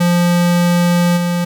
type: tone with level steps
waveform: square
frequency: 174.61 Hz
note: F3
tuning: in tune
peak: -11 / -15 dBFS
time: 0-1.45 s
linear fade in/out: 10 ms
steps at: 1.16 s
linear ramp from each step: 20 ms
effects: none